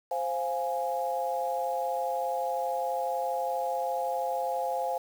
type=chord; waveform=sine; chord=F minor; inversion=second; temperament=equal; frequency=523.3 / 698.5 / 830.6 Hz; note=C5 / F5 / Ab5; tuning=0 / 0 / 0 cents; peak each=-32 dBFS; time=0.11-4.98 s; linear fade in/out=5 ms; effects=8-bit